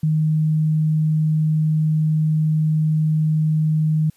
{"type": "tone", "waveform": "sine", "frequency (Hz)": 155.56, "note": "D#3", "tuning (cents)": 0, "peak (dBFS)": -15, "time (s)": [0.03, 4.1], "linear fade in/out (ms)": 5, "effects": ["white hiss -59 dBFS RMS until 4.16 s", "resampled to 32000 Hz"]}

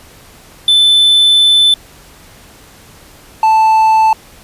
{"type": "tone pair in turn", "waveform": "triangle", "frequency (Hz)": [3520, 880], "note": ["A7", "A5"], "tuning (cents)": [0, 0], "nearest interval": "2 octaves", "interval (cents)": 2400, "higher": "first", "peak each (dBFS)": -4, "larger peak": "neither", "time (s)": [[0.68, 1.74], [3.43, 4.13]], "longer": "first", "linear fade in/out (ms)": 2, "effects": ["pink hiss -40 dBFS RMS until 4.43 s", "resampled to 32000 Hz"]}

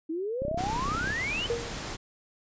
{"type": "exponential sweep", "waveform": "sine", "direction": "up", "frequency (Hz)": [308.8, 3112], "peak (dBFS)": -29, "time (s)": [0.09, 1.47], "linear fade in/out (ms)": 10}
{"type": "click train", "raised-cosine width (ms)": 3, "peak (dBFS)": -22, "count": 23, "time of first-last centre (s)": [0.42, 1.105], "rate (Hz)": 32.1}
{"type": "noise", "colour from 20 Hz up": "pink", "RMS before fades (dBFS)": -36, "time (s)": [0.57, 1.97], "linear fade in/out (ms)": 20}
{"type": "tone with exponential decay", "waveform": "sine", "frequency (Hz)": 470, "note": "A#4", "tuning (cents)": 14, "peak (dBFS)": -23, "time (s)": [1.5, 1.82], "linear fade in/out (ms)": 0, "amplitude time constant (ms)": 68}
{"effects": ["resampled to 16000 Hz"]}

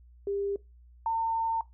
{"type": "tone pair in turn", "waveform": "sine", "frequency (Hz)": [400, 905.8], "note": ["G4", "A#5"], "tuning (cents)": [35, -50], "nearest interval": "octave + major second", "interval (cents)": 1415, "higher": "second", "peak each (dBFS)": [-28, -25], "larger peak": "second", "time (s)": [[0.27, 0.56], [1.06, 1.61]], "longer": "second", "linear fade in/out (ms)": 2, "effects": ["noise-tail reverb RT60 0.2 s tail -20 dB re dry", "added 60 Hz sine -52 dBFS peak until 1.73 s"]}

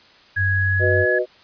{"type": "tone with pitch glide", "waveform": "sine", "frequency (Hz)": [1661.2, 1691.2], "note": ["G#6", "G#6"], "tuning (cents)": [0, 31], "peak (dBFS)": -19, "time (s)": [0.36, 1.19], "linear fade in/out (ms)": 10, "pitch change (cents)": 31, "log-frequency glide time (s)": [0.48, 0.96]}
{"type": "tone", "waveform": "sine", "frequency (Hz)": 95.7, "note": "G2", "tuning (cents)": -41, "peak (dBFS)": -19, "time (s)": [0.36, 1.06], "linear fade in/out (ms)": 50}
{"type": "chord", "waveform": "sine", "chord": "B major", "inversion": "second", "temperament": "equal with one note detuned", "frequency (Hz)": [370, 493.9, 618.7], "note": ["F#4", "B4", "D#5"], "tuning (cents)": [0, 0, -10], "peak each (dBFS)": -22, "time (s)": [0.79, 1.26], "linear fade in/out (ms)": 50}
{"effects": ["white hiss -50 dBFS RMS until 1.43 s", "resampled to 11025 Hz"]}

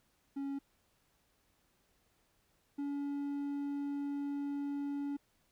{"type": "tone pair in turn", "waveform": "triangle", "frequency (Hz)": [277.2, 284], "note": ["C#4", "C#4"], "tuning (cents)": [0, 42], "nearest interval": "unison", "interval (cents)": 42, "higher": "second", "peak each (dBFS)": [-34, -33], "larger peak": "second", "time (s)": [[0.36, 0.59], [2.78, 5.17]], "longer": "second", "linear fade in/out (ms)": 10, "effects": ["pink hiss -74 dBFS RMS until 5.51 s"]}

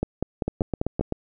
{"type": "two click trains", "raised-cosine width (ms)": 2, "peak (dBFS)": [-10, -11], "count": [6, 6], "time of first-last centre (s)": [[0.03, 1.01], [0.48, 1.124]], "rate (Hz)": [5.1, 7.77], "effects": []}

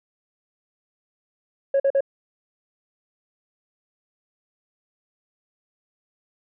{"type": "tone bursts", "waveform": "sine", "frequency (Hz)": 550, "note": "C#5", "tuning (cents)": -14, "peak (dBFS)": -14, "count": 3, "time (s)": [1.74, 2.007], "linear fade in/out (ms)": 5, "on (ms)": 59, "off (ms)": 45, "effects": ["tanh soft clip ceiling -14 dBFS"]}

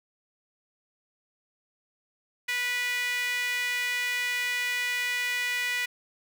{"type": "tone with high-pass filter", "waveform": "sawtooth", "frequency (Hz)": 490.6, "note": "B4", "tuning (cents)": -12, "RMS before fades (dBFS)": -29, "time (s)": [2.48, 5.86], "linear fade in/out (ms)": 10, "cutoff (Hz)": 2100, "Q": 4.8, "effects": []}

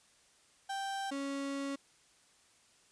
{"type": "tone pair in turn", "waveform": "35% pulse", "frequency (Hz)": [784, 277.2], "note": ["G5", "C#4"], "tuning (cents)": [0, 0], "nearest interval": "octave + tritone", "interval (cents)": 1800, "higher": "first", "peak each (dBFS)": [-34, -34], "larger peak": "neither", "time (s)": [[0.69, 1.11], [1.11, 1.76]], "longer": "second", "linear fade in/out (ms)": 10, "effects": ["white hiss -66 dBFS RMS until 2.91 s", "resampled to 22050 Hz"]}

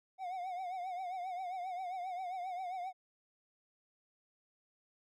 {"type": "tone with vibrato", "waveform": "triangle", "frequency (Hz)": 733, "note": "F#5", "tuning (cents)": -16, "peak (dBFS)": -36, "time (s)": [0.18, 2.93], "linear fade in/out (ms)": 50, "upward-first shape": "triangle", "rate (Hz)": 7.5, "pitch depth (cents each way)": 100, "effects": []}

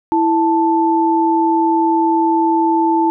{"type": "tone pair together", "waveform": "sine", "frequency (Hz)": [329.6, 880], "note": ["E4", "A5"], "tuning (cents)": [0, 0], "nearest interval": "octave + perfect fourth", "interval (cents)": 1700, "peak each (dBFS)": -14, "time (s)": [0.12, 3.1], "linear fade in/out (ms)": 0, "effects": []}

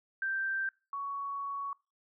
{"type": "tone pair in turn", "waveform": "sine", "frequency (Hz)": [1568, 1118.1], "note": ["G6", "C#6"], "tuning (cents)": [0, 15], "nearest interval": "tritone", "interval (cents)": 585, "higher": "first", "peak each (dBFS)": [-30, -34], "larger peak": "first", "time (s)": [[0.22, 0.69], [0.93, 1.73]], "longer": "second", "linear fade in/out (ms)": 2, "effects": ["noise-tail reverb RT60 0.3 s tail -24 dB re dry"]}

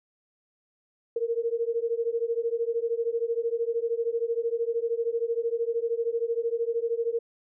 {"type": "beating tone pair", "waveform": "sine", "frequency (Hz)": [458, 471], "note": ["A#4", "A#4"], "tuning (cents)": [-31, 18], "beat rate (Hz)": 13, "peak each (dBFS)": -28, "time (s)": [1.16, 7.19], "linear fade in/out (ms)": 5, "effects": []}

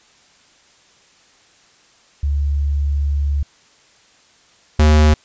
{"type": "tone pair in turn", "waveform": ["sine", "square"], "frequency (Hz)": [71.4, 76.25], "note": ["D2", "D#2"], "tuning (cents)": [-48, -34], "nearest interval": "minor second", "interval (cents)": 114, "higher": "second", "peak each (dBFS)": [-15, -9], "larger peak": "second", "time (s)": [[2.23, 3.43], [4.79, 5.14]], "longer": "first", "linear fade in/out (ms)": 5, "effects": ["white hiss -52 dBFS RMS until 5.24 s", "resampled to 16000 Hz"]}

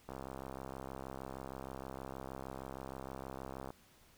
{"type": "click train", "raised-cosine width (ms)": 1, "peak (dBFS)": -30, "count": 241, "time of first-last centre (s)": [0.09, 3.704], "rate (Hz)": 66.4, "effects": ["pink hiss -65 dBFS RMS until 4.17 s"]}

